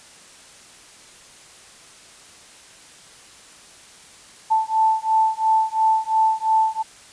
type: beating tone pair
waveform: sine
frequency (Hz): 880 / 882.9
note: A5 / A5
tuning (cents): 0 / +6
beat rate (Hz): 2.9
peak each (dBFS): -19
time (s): 4.5-6.83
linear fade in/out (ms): 20
effects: white hiss -46 dBFS RMS until 7.12 s + resampled to 22050 Hz